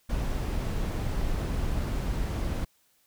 brown noise, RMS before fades -29 dBFS, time 0.09-2.65 s, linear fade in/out 10 ms, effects white hiss -67 dBFS RMS until 3.06 s

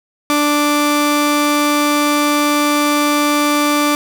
sawtooth tone pair together, 293.7 / 587.4 Hz, D4 / D5, 0 / 0 cents, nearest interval octave, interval 1200 cents, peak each -10 dBFS, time 0.3-3.95 s, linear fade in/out 0 ms, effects none

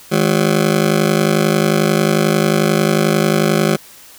20% pulse ring-modulated tone, 185 Hz, F#3, in tune, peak -4 dBFS, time 0.11-3.77 s, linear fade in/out 20 ms, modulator 25.6 Hz, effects white hiss -41 dBFS RMS until 4.18 s

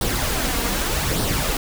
pink noise with flanger, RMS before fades -22 dBFS, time 0.01-1.57 s, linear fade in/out 2 ms, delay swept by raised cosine 0.21 to 4.31 ms, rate 0.83 Hz, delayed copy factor +0.5, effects none

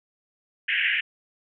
pink band-pass noise, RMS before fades -24 dBFS, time 0.68-1.01 s, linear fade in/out 10 ms, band 1600 to 3000 Hz, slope 96 dB/octave, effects none

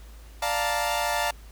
sawtooth chord, Bb major seventh, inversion first, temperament equal, 587.3 / 698.5 / 880 / 932.3 Hz, D5 / F5 / A5 / Bb5, 0 / 0 / 0 / 0 cents, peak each -27 / -25 / -25 / -28 dBFS, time 0.42-1.31 s, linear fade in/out 5 ms, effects added 54 Hz sine -43 dBFS peak until 1.51 s + pink hiss -54 dBFS RMS until 1.51 s

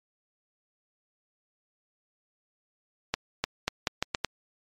accelerating click train, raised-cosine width 0.2 ms, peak -8 dBFS, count 7, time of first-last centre 3.14-4.247 s, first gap 300 ms, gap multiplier 0.8, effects MP3 64 kbps

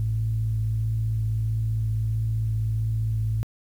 sine tone pair together, 54.62 / 110 Hz, A1 / A2, -12 / 0 cents, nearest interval octave, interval 1212 cents, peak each -30 / -22 dBFS, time 0-3.43 s, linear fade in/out 0 ms, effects tanh soft clip ceiling -15 dBFS + 9-bit

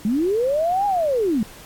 sine linear two-way sweep, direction up then down, 196 to 829 to 196 Hz, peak -17 dBFS, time 0.05-1.43 s, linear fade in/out 2 ms, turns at 0.86 s, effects pink hiss -43 dBFS RMS until 1.65 s + AAC 64 kbps

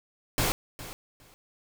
pink noise with echo, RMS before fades -26 dBFS, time 0.38-0.52 s, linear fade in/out 0 ms, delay 410 ms, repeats 2, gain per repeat -15 dB, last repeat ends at 1.34 s, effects none

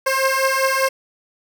15% pulse beating tone pair, 530 / 535.1 Hz, C5 / C5, +22 / +39 cents, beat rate 5.1 Hz, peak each -13 dBFS, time 0.06-0.89 s, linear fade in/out 10 ms, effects none

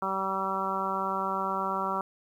harmonic tone, 192.2 Hz, G3, 34 cents flat, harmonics 1 / 2 / 3 / 4 / 5 / 6 / 7, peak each -38 / -38 / -38 / -36 / -33 / -33 / -34 dBFS, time 0.02-2.01 s, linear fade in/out 2 ms, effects 10-bit

